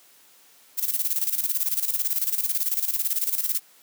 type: noise with tremolo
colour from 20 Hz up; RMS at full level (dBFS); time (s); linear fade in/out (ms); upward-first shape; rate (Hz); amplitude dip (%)
violet; -23; 0.77-3.6; 20; square; 18; 70
effects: white hiss -55 dBFS RMS until 3.82 s + high-pass 200 Hz 12 dB/octave